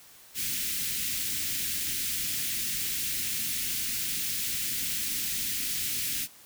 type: band-stop noise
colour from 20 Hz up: white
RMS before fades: -31 dBFS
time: 0.34-6.28 s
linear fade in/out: 50 ms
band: 300 to 1900 Hz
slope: 24 dB/octave
effects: white hiss -53 dBFS RMS until 6.45 s